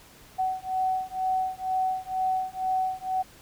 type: beating tone pair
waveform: sine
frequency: 750 / 752.1 Hz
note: F#5 / F#5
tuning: +23 / +28 cents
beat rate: 2.1 Hz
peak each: -28 dBFS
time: 0.38-3.23 s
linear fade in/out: 20 ms
effects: pink hiss -52 dBFS RMS until 3.41 s